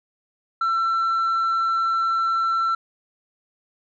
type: tone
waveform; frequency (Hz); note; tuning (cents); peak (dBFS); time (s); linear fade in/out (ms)
sine; 1344; E6; +33; -16; 0.61-2.75; 5
effects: tanh soft clip ceiling -18 dBFS